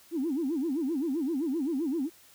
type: tone with vibrato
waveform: sine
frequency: 296.8 Hz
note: D4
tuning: 18 cents sharp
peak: -26 dBFS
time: 0.11-2.1 s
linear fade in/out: 50 ms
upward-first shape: sine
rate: 7.7 Hz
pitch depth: 260 cents each way
effects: tanh soft clip ceiling -22 dBFS + white hiss -57 dBFS RMS until 2.34 s